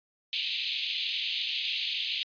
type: band-pass noise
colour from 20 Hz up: white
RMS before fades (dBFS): -32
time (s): 0.33-2.23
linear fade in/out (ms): 0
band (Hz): 2500 to 4100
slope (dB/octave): 48
effects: resampled to 11025 Hz